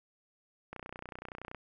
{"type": "click train", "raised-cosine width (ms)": 0.5, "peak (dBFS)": -27, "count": 26, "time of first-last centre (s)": [0.73, 1.547], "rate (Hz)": 30.6, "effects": []}